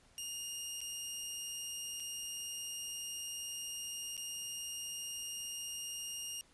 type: tone with dropouts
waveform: 15% pulse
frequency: 2833 Hz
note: F7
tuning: 24 cents sharp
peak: -33 dBFS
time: 0.18-6.41 s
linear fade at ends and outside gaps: 0 ms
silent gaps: 0.806-0.814 / 1.999-2.003 / 4.168-4.177 s
effects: pink hiss -66 dBFS RMS until 6.53 s + resampled to 24000 Hz

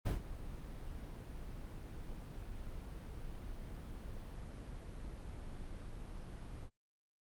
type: noise with ADSR envelope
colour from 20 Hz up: brown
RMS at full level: -31 dBFS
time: 0.05-6.7 s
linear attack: 18 ms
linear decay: 120 ms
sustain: -15 dB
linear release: 63 ms
effects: Opus 32 kbps

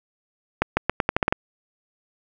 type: accelerating click train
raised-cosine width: 0.5 ms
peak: -3 dBFS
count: 9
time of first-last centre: 0.62-1.325 s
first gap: 150 ms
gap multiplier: 0.84
effects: none

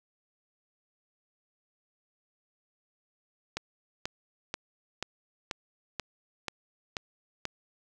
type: click train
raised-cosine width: 0.2 ms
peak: -15 dBFS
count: 9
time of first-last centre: 3.57-7.453 s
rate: 2.06 Hz
effects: none

